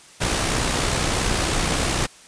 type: noise with amplitude modulation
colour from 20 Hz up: pink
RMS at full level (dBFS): -20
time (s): 0.2-2.07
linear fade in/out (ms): 20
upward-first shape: sine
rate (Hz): 63.2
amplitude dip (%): 40
effects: white hiss -47 dBFS RMS until 2.27 s + resampled to 22050 Hz